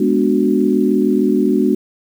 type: chord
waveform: sine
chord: G# half-diminished seventh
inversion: none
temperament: equal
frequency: 207.7 / 246.9 / 293.7 / 370 Hz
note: G#3 / B3 / D4 / F#4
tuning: 0 / 0 / 0 / 0 cents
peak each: -17 dBFS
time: 0-1.75 s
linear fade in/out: 5 ms
effects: 7-bit